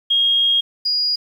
sine tone pair in turn, 3258 / 4881 Hz, G#7 / D#8, -34 / -34 cents, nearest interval perfect fifth, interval 700 cents, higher second, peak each -13 / -16 dBFS, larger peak first, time 0.1-0.61 / 0.85-1.16 s, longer first, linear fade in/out 10 ms, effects 8-bit

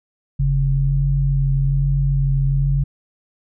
sine tone pair together, 45.67 / 138.2 Hz, F#1 / C#3, -22 / -5 cents, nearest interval octave + perfect fifth, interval 1917 cents, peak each -19 / -16 dBFS, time 0.39-2.84 s, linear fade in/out 10 ms, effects none

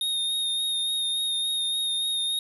square tone with vibrato, 3700 Hz, A#7, 14 cents flat, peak -25 dBFS, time 0.01-2.39 s, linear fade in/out 2 ms, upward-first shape sine, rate 3.5 Hz, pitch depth 21 cents each way, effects 9-bit

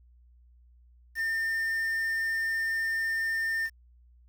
triangle tone with quantisation, 1806 Hz, A6, 45 cents sharp, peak -25 dBFS, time 1.15-3.7 s, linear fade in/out 50 ms, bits 8, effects added 60 Hz sine -55 dBFS peak until 4.28 s

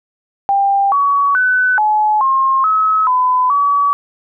sine tone with pitch steps, 794 / 1128 / 1503 / 852 / 1068 / 1285 / 1007 / 1139 Hz, G5 / C#6 / F#6 / G#5 / C6 / E6 / B5 / C#6, +22 / +30 / +27 / +44 / +35 / -45 / +33 / +47 cents, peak -10 dBFS, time 0.49-3.93 s, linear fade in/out 0 ms, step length 430 ms, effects none

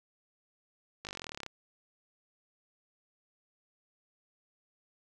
slowing click train, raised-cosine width 0.2 ms, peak -23 dBFS, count 18, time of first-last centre 1.05-1.463 s, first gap 19 ms, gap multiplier 1.03, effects none

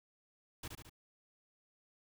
pink noise with echo, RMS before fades -44 dBFS, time 0.63-0.68 s, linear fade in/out 5 ms, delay 72 ms, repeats 3, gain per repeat -4 dB, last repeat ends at 0.896 s, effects none

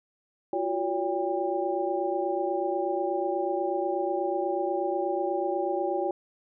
sine tone cluster, 344.2 / 372.4 / 568 / 800 Hz, F4 / F#4 / C#5 / G5, -25 / +11 / +42 / +35 cents, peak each -31 dBFS, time 0.53-6.11 s, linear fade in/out 2 ms, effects none

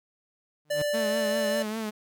sawtooth tone with exponential growth, 150.6 Hz, D3, 44 cents sharp, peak -26 dBFS, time 0.65-0.82 s, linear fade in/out 2 ms, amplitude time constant 35 ms
square tone, 587.3 Hz, D5, in tune, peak -26 dBFS, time 0.7-1.63 s, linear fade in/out 10 ms
sawtooth tone with vibrato, 218.4 Hz, A3, 13 cents flat, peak -26 dBFS, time 0.93-1.91 s, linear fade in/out 20 ms, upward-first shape triangle, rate 5 Hz, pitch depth 64 cents each way
effects none

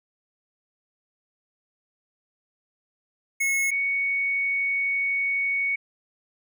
square / sine tone pair in turn, 2184 / 2227 Hz, C#7 / C#7, -26 / +7 cents, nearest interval unison, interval 33 cents, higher second, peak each -22 dBFS, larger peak neither, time 3.4-3.71 / 3.71-5.76 s, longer second, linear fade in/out 10 ms, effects none

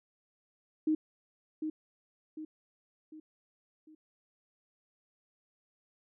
sine tone with echo, 311.1 Hz, D#4, in tune, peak -25 dBFS, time 0.87-0.95 s, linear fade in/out 5 ms, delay 750 ms, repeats 4, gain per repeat -7 dB, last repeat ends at 3.95 s, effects none

